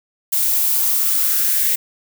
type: noise with high-pass filter sweep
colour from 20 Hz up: violet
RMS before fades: -17 dBFS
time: 0.32-1.76 s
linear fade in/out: 10 ms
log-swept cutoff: 660 to 1900 Hz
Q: 3.8
effects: none